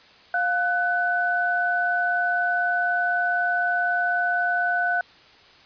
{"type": "tone pair together", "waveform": "sine", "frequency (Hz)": [706, 1496], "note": ["F5", "F#6"], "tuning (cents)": [19, 19], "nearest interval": "octave + minor second", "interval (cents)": 1300, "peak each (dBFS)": [-24, -22], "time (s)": [0.34, 5.01], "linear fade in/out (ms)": 2, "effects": ["white hiss -51 dBFS RMS until 5.65 s", "resampled to 11025 Hz"]}